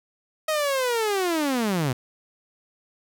sawtooth linear sweep, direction down, 634 to 118.8 Hz, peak -18 dBFS, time 0.48-1.93 s, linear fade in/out 5 ms, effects none

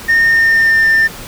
sine tone with pitch glide, 1831 to 1794.4 Hz, A#6 to A6, -32 to +34 cents, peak -5 dBFS, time 0.08-1.08 s, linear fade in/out 20 ms, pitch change -34 cents, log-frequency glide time 0.23-0.87 s, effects tanh soft clip ceiling -6 dBFS + pink hiss -30 dBFS RMS until 1.27 s

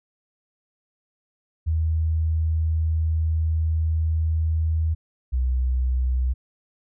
sine tone pair in turn, 80 / 63.5 Hz, D#2 / B1, +49 / +49 cents, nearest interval major third, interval 400 cents, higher first, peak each -19 dBFS, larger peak neither, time 1.66-4.95 / 5.32-6.34 s, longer first, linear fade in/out 20 ms, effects none

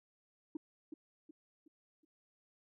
sine tone with echo, 309.3 Hz, D#4, 10 cents flat, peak -35 dBFS, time 0.55-0.57 s, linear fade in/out 5 ms, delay 370 ms, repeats 4, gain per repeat -8 dB, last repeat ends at 2.05 s, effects tanh soft clip ceiling -34 dBFS

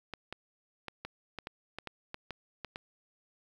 clicks, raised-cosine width 0.3 ms, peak -23 dBFS, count 12, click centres 0.137 / 0.326 / 0.883 / 1.05 / 1.387 / 1.471 / 1.786 / 1.873 / 2.144 / 2.307 / 2.647 / 2.759 s, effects 9-bit

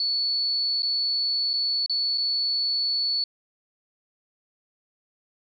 sine tone with dropouts, 4435 Hz, C#8, in tune, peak -22 dBFS, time 0-3.24 s, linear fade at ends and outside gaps 2 ms, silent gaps 0.822-0.83 / 1.533-1.537 / 1.862-1.896 / 2.176-2.18 s, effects none

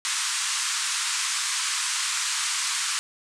white band-pass noise, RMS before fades -27 dBFS, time 0.05-2.99 s, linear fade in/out 0 ms, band 990 to 9100 Hz, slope 48 dB/octave, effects none

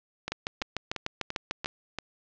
two click trains, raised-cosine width 0.2 ms, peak -12 / -15 dBFS, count 10 / 6, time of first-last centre 0.32-1.659 / 0.28-1.986 s, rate 6.72 / 2.93 Hz, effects low-pass 5000 Hz 12 dB/octave

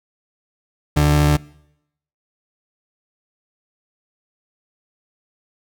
30% pulse tone pair together, 73.9 / 147.8 Hz, D2 / D3, +11 / +11 cents, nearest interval octave, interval 1200 cents, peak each -14 dBFS, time 0.96-1.37 s, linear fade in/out 10 ms, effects noise-tail reverb RT60 0.8 s tail -23 dB re dry

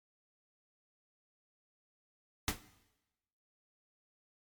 pink noise with exponential decay, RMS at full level -28 dBFS, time 2.48-2.61 s, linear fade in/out 1 ms, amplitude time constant 27 ms, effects noise-tail reverb RT60 1.0 s tail -17 dB re dry + MP3 96 kbps

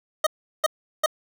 25% pulse tone bursts, 622.3 Hz, D#5, in tune, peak -13 dBFS, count 3, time 0.24-1.061 s, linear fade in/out 5 ms, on 27 ms, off 370 ms, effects none

